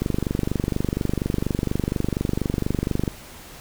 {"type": "click train", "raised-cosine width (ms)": 3, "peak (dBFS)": -9, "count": 75, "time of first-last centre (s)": [0.02, 3.078], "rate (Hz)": 24.2, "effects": ["pink hiss -42 dBFS RMS until 3.6 s"]}